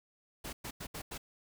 pink noise bursts at uneven times, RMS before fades -42 dBFS, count 5, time 0.44-0.53 / 0.64-0.71 / 0.8-0.87 / 0.94-1.02 / 1.11-1.18 s, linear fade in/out 10 ms, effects none

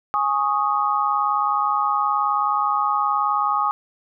sine chord, Ab suspended fourth, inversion none, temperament equal with one note detuned, 830.6 / 1105.5 / 1244.5 Hz, Ab5 / Db6 / Eb6, 0 / -5 / 0 cents, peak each -23 / -23 / -21 dBFS, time 0.14-3.71 s, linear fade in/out 0 ms, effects none

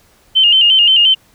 sine tone with vibrato, 2960 Hz, F#7, in tune, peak -6 dBFS, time 0.35-1.15 s, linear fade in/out 20 ms, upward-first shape square, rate 5.7 Hz, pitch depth 71 cents each way, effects pink hiss -51 dBFS RMS until 1.34 s

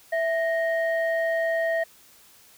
sine tone pair together, 659.3 / 1864.8 Hz, E5 / A#6, 0 / 0 cents, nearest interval octave + tritone, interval 1800 cents, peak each -22 / -27 dBFS, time 0.12-1.84 s, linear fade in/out 10 ms, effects tanh soft clip ceiling -16 dBFS + white hiss -54 dBFS RMS until 2.57 s

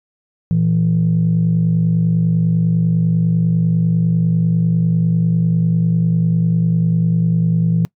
sine tone pair together, 116.9 / 166.94 Hz, A#2 / E3, +5 / +22 cents, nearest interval tritone, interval 617 cents, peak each -17 / -12 dBFS, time 0.51-7.85 s, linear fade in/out 0 ms, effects noise-tail reverb RT60 0.1 s tail -24 dB re dry + tanh soft clip ceiling -7 dBFS

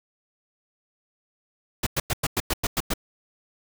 pink noise bursts, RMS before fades -24 dBFS, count 9, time 1.83-2.938 s, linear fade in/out 5 ms, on 36 ms, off 98 ms, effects none

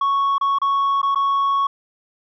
sine tone with dropouts, 1108.7 Hz, C#6, in tune, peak -13 dBFS, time 0.01-1.67 s, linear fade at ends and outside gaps 5 ms, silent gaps 0.382-0.411 / 0.586-0.616 / 1.017-1.029 / 1.148-1.157 s, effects tanh soft clip ceiling -15 dBFS

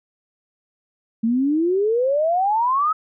sine exponential sweep, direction up, 220 to 1299 Hz, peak -16 dBFS, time 1.23-2.93 s, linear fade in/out 10 ms, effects none

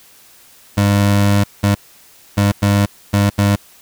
25% pulse tone bursts at uneven times, 101.2 Hz, G#2, 44 cents flat, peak -7 dBFS, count 6, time 0.77-1.44 / 1.63-1.75 / 2.37-2.52 / 2.62-2.86 / 3.13-3.3 / 3.38-3.56 s, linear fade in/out 10 ms, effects white hiss -46 dBFS RMS until 3.81 s

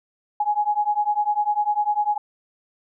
sine beating tone pair, 830.6 / 840.6 Hz, G#5 / G#5, 0 / +21 cents, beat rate 10 Hz, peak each -22 dBFS, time 0.4-2.18 s, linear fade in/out 5 ms, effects none

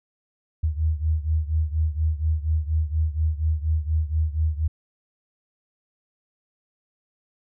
sine beating tone pair, 77.2 / 81.4 Hz, D#2 / E2, -13 / -21 cents, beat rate 4.2 Hz, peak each -22 / -25 dBFS, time 0.63-4.68 s, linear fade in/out 10 ms, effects none

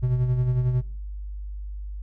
triangle tone with tremolo, 125.3 Hz, B2, 25 cents sharp, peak -16 dBFS, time 0.02-0.82 s, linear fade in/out 20 ms, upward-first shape sine, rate 11 Hz, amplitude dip 50%, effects noise-tail reverb RT60 0.4 s tail -22 dB re dry + added 50 Hz sine -31 dBFS peak until 2.02 s

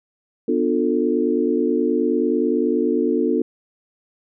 sine chord, B half-diminished seventh, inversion none, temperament just, 246.9 / 296.3 / 355.6 / 444.5 Hz, B3 / D4 / F4 / A4, 0 / +15 / +31 / +18 cents, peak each -22 dBFS, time 0.48-3.42 s, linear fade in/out 5 ms, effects none

